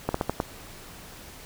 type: slowing click train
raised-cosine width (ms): 1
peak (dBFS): -10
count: 5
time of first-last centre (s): 0.09-0.401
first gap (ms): 54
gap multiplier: 1.25
effects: pink hiss -45 dBFS RMS until 1.45 s